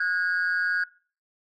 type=tone pair together; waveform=sine; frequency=1456.6 / 1635 Hz; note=F#6 / G#6; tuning=-28 / -28 cents; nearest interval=major second; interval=200 cents; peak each=-24 dBFS; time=0-0.84 s; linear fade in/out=5 ms; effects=noise-tail reverb RT60 0.4 s tail -21 dB re dry + tanh soft clip ceiling -19 dBFS